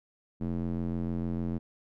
square tone with band-pass filter, 43.32 Hz, F1, 13 cents flat, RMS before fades -32 dBFS, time 0.4-1.59 s, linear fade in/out 20 ms, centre 220 Hz, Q 1.6, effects none

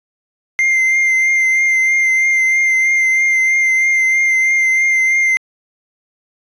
triangle tone with vibrato, 2093 Hz, C7, in tune, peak -9 dBFS, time 0.59-5.37 s, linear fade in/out 0 ms, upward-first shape triangle, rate 3.1 Hz, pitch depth 24 cents each way, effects resampled to 22050 Hz

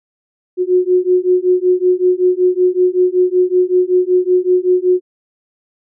sine beating tone pair, 361.4 / 366.7 Hz, F#4 / F#4, -41 / -15 cents, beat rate 5.3 Hz, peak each -13 dBFS, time 0.57-5.01 s, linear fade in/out 50 ms, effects none

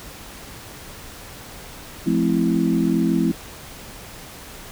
sine chord, F major seventh, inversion none, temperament equal with one note detuned, 174.61 / 216.3 / 261.6 / 329.6 Hz, F3 / A3 / C4 / E4, 0 / -29 / 0 / 0 cents, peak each -22 dBFS, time 2.06-3.32 s, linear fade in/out 10 ms, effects pink hiss -39 dBFS RMS until 4.71 s

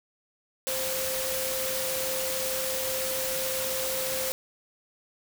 sine tone in noise, 523.3 Hz, C5, in tune, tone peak -32 dBFS, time 0.67-4.32 s, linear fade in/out 0 ms, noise white, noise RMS -31 dBFS, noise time 0.67-4.32 s, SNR -4 dB, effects none

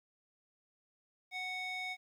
square tone with band-pass filter, 740 Hz, F#5, in tune, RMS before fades -40 dBFS, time 1.31-1.97 s, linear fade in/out 50 ms, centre 2600 Hz, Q 2.2, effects 12-bit

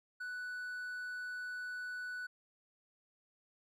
triangle tone, 1485 Hz, F#6, 6 cents sharp, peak -38 dBFS, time 0.2-2.27 s, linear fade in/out 10 ms, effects none

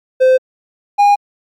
triangle tone pair in turn, 517 / 815.3 Hz, C5 / G#5, -21 / -32 cents, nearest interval minor sixth, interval 789 cents, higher second, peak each -4 dBFS, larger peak neither, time 0.2-0.38 / 0.98-1.16 s, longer neither, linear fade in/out 20 ms, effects MP3 96 kbps

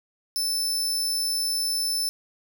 sawtooth tone, 5280 Hz, E8, 2 cents sharp, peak -21 dBFS, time 0.36-2.09 s, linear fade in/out 0 ms, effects none

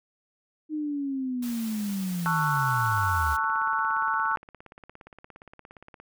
sine linear sweep, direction down, 311.1 to 68.1 Hz, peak -27 dBFS, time 0.69-3.37 s, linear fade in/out 50 ms
white noise, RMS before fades -42 dBFS, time 1.42-3.37 s, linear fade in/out 10 ms
sine chord, F# minor seventh, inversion first, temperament just, 888 / 1110 / 1332 / 1480 Hz, A5 / C#6 / E6 / F#6, +16 / +2 / +18 / 0 cents, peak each -29 dBFS, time 2.26-4.36 s, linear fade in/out 0 ms
click train, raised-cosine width 0.5 ms, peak -31 dBFS, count 60, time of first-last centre 2.57-6 s, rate 17.2 Hz
effects none

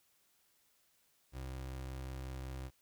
30% pulse tone, 65.41 Hz, C2, in tune, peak -39 dBFS, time 1.32-2.71 s, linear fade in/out 50 ms, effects white hiss -73 dBFS RMS until 2.81 s

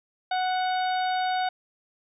harmonic tone, 740 Hz, F#5, in tune, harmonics 1 / 2 / 3 / 4 / 5 / 6, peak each -24 / -33 / -40 / -42 / -38 / -43 dBFS, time 0.31-1.49 s, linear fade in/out 5 ms, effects none

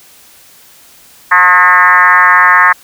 sine tone with frequency modulation, 1444 Hz, F#6, 43 cents flat, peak -3 dBFS, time 1.31-2.73 s, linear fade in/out 10 ms, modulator 182 Hz, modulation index 2.8, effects white hiss -41 dBFS RMS until 2.83 s

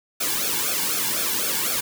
white noise with flanger, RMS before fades -24 dBFS, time 0.2-1.81 s, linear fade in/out 10 ms, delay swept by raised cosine 1 to 1.61 ms, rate 4 Hz, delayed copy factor -0.85, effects none

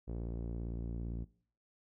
sawtooth tone with low-pass filter sweep, 57.7 Hz, A#1, 17 cents flat, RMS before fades -40 dBFS, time 0.07-1.25 s, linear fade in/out 20 ms, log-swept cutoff 440 to 270 Hz, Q 1.2, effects noise-tail reverb RT60 0.5 s tail -20 dB re dry

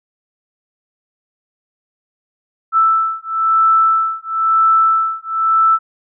sine beating tone pair, 1321 / 1322 Hz, E6 / E6, +3 / +5 cents, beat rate 1 Hz, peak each -14 dBFS, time 2.72-5.79 s, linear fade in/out 50 ms, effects none

